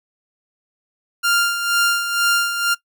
sawtooth tone with tremolo, 1396.9 Hz, F6, in tune, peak -10 dBFS, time 1.23-2.75 s, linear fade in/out 20 ms, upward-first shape sine, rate 2.1 Hz, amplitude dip 60%, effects noise-tail reverb RT60 0.1 s tail -19 dB re dry

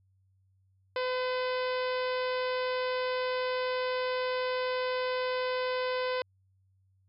harmonic tone, 507 Hz, B4, 45 cents sharp, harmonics 1 / 2 / 3 / 4 / 5 / 6 / 7 / 8 / 9 / 10, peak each -30 / -36 / -40 / -42 / -44 / -46 / -47 / -48 / -49 / -50 dBFS, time 0.96-6.22 s, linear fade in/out 2 ms, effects added 95 Hz sine -65 dBFS peak until 7.08 s

